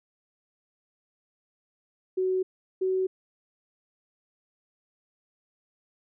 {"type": "tone pair in turn", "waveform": "sine", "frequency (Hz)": [373.2, 375.6], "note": ["F#4", "F#4"], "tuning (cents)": [15, 26], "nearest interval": "unison", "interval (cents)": 11, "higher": "second", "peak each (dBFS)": -23, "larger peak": "neither", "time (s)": [[2.17, 2.43], [2.81, 3.07]], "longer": "neither", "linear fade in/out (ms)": 10, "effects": []}